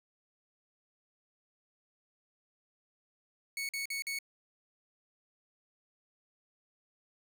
sawtooth tone bursts, 2217 Hz, C#7, in tune, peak -31 dBFS, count 4, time 3.57-4.188 s, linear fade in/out 2 ms, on 120 ms, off 46 ms, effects none

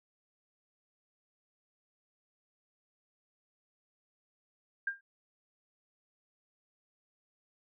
sine tone with exponential decay, 1600 Hz, G6, 35 cents sharp, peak -27 dBFS, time 4.87-5.01 s, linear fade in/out 5 ms, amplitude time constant 30 ms, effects none

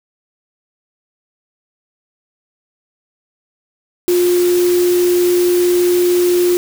sine tone in noise, 354.9 Hz, F4, 28 cents sharp, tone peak -10 dBFS, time 4.08-6.57 s, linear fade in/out 0 ms, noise white, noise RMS -25 dBFS, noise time 4.08-6.57 s, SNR +12 dB, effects none

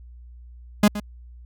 45% pulse tone with echo, 207.7 Hz, G#3, in tune, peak -12 dBFS, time 0.83-0.88 s, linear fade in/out 5 ms, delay 120 ms, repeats 1, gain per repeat -14 dB, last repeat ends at 1 s, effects added 60 Hz sine -41 dBFS peak until 1.45 s

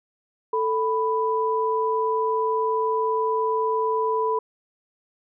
sine tone pair together, 441.4 / 990.9 Hz, A4 / B5, +5 / +5 cents, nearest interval octave + major second, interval 1400 cents, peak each -23 dBFS, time 0.53-4.39 s, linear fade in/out 5 ms, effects none

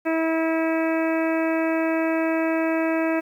harmonic tone, 323.9 Hz, E4, 30 cents flat, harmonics 1 / 2 / 3 / 4 / 5 / 6 / 7 / 8, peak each -22 / -25 / -33 / -35 / -33 / -36 / -36 / -36 dBFS, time 0.05-3.21 s, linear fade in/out 20 ms, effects 9-bit

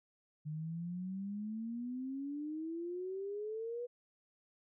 sine exponential sweep, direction up, 150 to 490.9 Hz, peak -38 dBFS, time 0.45-3.87 s, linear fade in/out 20 ms, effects none

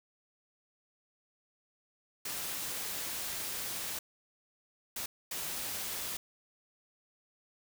white noise bursts at uneven times, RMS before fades -38 dBFS, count 3, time 2.25-3.99 / 4.96-5.06 / 5.31-6.17 s, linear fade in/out 5 ms, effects none

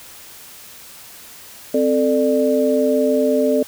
sine tone cluster, 260.4 / 441.9 / 594 Hz, C4 / A4 / D5, -8 / +7 / +20 cents, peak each -18 dBFS, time 1.74-3.63 s, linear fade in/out 5 ms, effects white hiss -40 dBFS RMS until 3.67 s

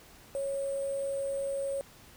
sine tone with sample-and-hold, 551 Hz, C#5, 11 cents flat, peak -30 dBFS, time 0.35-1.81 s, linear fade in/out 0 ms, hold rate 8820 Hz, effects pink hiss -55 dBFS RMS until 2.16 s

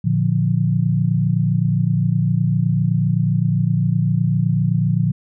sine chord, Bb major, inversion none, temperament equal with one note detuned, 115.2 / 146.83 / 174.61 Hz, Bb2 / D3 / F3, -20 / 0 / 0 cents, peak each -19 dBFS, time 0.04-5.12 s, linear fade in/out 10 ms, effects none

